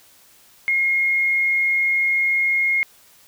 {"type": "tone", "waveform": "sine", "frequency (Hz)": 2147, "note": "C7", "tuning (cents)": 44, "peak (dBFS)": -16, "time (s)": [0.68, 2.83], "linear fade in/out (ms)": 0, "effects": ["white hiss -52 dBFS RMS until 3.27 s"]}